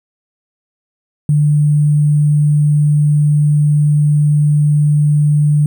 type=tone with sample-and-hold; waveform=sine; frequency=148.5 Hz; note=D3; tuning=20 cents sharp; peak=-8 dBFS; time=1.29-5.66 s; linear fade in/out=2 ms; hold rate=8820 Hz; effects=none